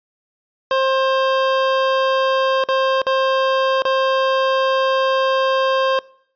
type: tone with dropouts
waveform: 25% pulse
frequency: 530 Hz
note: C5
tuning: 22 cents sharp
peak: -11 dBFS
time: 0.71-5.99 s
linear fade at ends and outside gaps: 1 ms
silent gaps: 2.639-2.687 / 3.018-3.067 / 3.821-3.852 s
effects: noise-tail reverb RT60 0.6 s tail -23 dB re dry + resampled to 11025 Hz